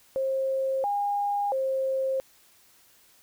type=tone with pitch steps; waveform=sine; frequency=533 / 813 / 531 Hz; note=C5 / G#5 / C5; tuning=+32 / -37 / +25 cents; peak=-24 dBFS; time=0.16-2.2 s; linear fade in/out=0 ms; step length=680 ms; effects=white hiss -59 dBFS RMS until 3.22 s